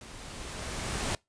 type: noise with level ramp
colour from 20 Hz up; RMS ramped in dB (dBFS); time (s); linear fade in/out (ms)
pink; -47 to -30; 0.01-1.15; 2
effects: noise-tail reverb RT60 0.2 s tail -24 dB re dry + resampled to 22050 Hz